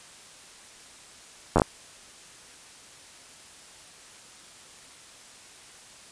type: slowing click train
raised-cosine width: 1 ms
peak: -5 dBFS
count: 5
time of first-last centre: 1.56-1.618 s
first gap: 10 ms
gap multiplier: 1.26
effects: white hiss -49 dBFS RMS until 6.11 s + resampled to 22050 Hz